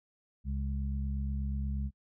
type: harmonic tone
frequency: 68.4 Hz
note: C#2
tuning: 23 cents flat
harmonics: 1 / 2 / 3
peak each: -32 / -40 / -40 dBFS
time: 0.44-1.91 s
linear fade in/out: 50 ms
effects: noise-tail reverb RT60 0.1 s tail -26 dB re dry